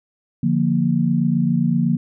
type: chord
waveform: sine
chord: Bb major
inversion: first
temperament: equal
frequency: 146.83 / 174.61 / 233.1 Hz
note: D3 / F3 / Bb3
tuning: 0 / 0 / 0 cents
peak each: -21 / -19 / -19 dBFS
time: 0.43-1.97 s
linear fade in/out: 5 ms
effects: none